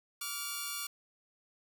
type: tone pair together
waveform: 5% pulse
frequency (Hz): 1154 / 1403.6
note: D6 / F6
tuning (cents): -31 / +8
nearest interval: minor third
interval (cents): 339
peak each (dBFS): -27 / -28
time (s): 0.21-0.87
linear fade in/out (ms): 5
effects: none